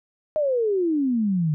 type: exponential sweep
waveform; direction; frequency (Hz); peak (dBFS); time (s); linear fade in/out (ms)
sine; down; 629 to 146.83; -19; 0.36-1.54; 0
effects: none